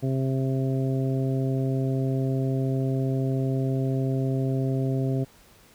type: harmonic tone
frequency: 132.8 Hz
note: C3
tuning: 26 cents sharp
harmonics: 1 / 2 / 3 / 4 / 5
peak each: -24 / -29 / -32 / -38 / -37 dBFS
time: 0.02-5.25 s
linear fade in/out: 20 ms
effects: pink hiss -55 dBFS RMS until 5.74 s